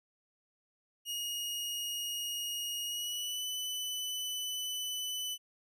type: tone with pitch glide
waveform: sawtooth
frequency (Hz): 2873 to 2997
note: F7 to F#7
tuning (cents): +48 to +22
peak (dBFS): -32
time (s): 1.05-5.38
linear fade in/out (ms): 50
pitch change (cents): +74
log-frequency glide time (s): 2.86-3.43
effects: none